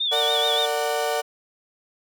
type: tone with vibrato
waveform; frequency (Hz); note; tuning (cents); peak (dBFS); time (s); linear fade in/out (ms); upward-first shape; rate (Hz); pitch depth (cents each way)
sine; 3520; A7; 0; -21; 0-0.66; 10; sine; 7; 80
type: chord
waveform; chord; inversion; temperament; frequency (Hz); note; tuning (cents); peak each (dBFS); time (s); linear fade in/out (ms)
35% pulse; Bb augmented; none; equal with one note detuned; 455.8 / 587.3 / 740; Bb4 / D5 / F#5; -39 / 0 / 0; -25; 0.11-1.22; 20
effects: none